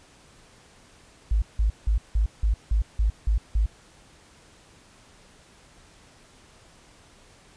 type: tone bursts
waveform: sine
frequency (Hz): 52.9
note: G#1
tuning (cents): +33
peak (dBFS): -18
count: 9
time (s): 1.31-3.66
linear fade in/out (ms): 5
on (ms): 110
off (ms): 170
effects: pink hiss -54 dBFS RMS until 7.56 s + resampled to 22050 Hz